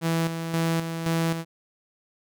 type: tone with tremolo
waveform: sawtooth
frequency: 164.81 Hz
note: E3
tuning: in tune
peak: -18 dBFS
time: 0.01-1.45 s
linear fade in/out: 50 ms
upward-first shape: square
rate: 1.9 Hz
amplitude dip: 55%
effects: none